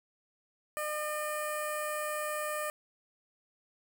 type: tone with notch filter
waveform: 10% pulse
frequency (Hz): 605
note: D#5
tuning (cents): -49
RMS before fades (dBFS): -35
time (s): 0.77-2.7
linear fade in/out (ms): 0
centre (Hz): 3600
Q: 0.52
effects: none